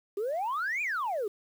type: exponential two-way sweep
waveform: sine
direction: up then down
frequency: 384.8 to 2500 to 384.8 Hz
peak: -27 dBFS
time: 0.17-1.28 s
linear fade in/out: 5 ms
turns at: 0.82 s
effects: tanh soft clip ceiling -26 dBFS + 9-bit